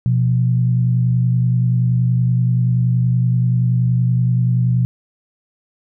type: tone pair together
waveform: sine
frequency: 123.47 / 174.01 Hz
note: B2 / F3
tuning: 0 / -6 cents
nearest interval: tritone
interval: 594 cents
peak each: -13 / -21 dBFS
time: 0.06-4.85 s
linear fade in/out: 0 ms
effects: none